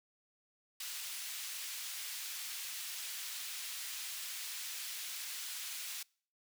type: high-pass noise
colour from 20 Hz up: pink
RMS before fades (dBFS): -43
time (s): 0.8-6.03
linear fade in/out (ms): 5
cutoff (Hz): 2700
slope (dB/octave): 12
effects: noise-tail reverb RT60 0.5 s tail -26 dB re dry